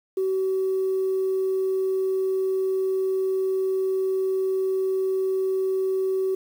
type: tone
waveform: sine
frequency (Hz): 380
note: F#4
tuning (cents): +46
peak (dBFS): -20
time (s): 0.17-6.35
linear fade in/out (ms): 5
effects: tanh soft clip ceiling -17 dBFS + 8-bit